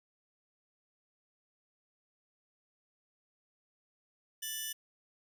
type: tone pair together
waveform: 10% pulse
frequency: 1760 / 2960 Hz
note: A6 / F#7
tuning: 0 / 0 cents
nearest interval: major sixth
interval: 900 cents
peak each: -34 / -30 dBFS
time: 4.42-4.73 s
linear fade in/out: 10 ms
effects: none